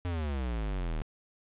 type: exponential sweep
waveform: square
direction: down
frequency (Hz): 91 to 36.88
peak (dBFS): -31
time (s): 0.05-1.02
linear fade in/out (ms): 0
effects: resampled to 8000 Hz + 10-bit